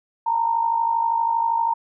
sine tone with amplitude modulation, 921 Hz, A#5, 21 cents flat, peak -15 dBFS, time 0.26-1.74 s, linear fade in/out 10 ms, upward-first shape sine, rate 52.6 Hz, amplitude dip 65%, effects none

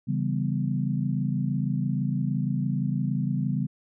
sine chord, C# half-diminished seventh, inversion none, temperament equal, 138.59 / 164.81 / 196 / 246.9 Hz, C#3 / E3 / G3 / B3, 0 / 0 / 0 / 0 cents, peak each -27 / -31 / -29 / -32 dBFS, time 0.07-3.67 s, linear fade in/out 20 ms, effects none

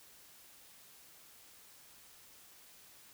silence, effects white hiss -59 dBFS RMS until 3.13 s

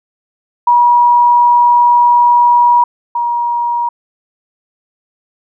sine tone pair in turn, 962 / 951.5 Hz, B5 / A#5, -46 / +35 cents, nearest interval unison, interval 19 cents, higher first, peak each -5 / -12 dBFS, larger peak first, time 0.67-2.84 / 3.15-3.89 s, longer first, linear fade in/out 5 ms, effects none

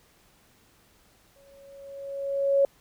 sine tone with exponential growth, 554.4 Hz, C#5, in tune, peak -16 dBFS, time 1.36-2.65 s, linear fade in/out 2 ms, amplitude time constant 280 ms, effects pink hiss -61 dBFS RMS until 2.8 s

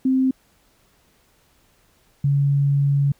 sine tone pair in turn, 261.6 / 140.88 Hz, C4 / C#3, 0 / +28 cents, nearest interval major seventh, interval 1072 cents, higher first, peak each -15 dBFS, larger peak neither, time 0.05-0.31 / 2.24-3.12 s, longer second, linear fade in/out 5 ms, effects pink hiss -60 dBFS RMS until 3.19 s

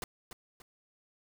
pink noise with echo, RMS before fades -38 dBFS, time 0.02-0.04 s, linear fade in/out 2 ms, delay 290 ms, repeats 2, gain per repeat -8 dB, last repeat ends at 0.62 s, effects none

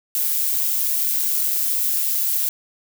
violet noise with amplitude modulation, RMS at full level -19 dBFS, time 0.15-2.49 s, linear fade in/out 2 ms, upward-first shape sine, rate 145 Hz, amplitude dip 40%, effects none

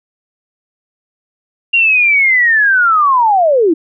sine linear sweep, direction down, 2794 to 299.5 Hz, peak -7 dBFS, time 1.73-3.74 s, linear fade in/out 10 ms, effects none

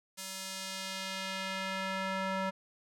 square tone with band-pass filter sweep, 190.9 Hz, G3, 46 cents flat, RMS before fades -37 dBFS, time 0.17-2.51 s, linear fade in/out 20 ms, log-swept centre 8300 to 1100 Hz, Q 0.79, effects none

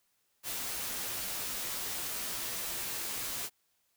white noise with comb filter, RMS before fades -37 dBFS, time 0.43-3.5 s, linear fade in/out 50 ms, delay 13 ms, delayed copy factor -0.5, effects white hiss -75 dBFS RMS until 3.96 s

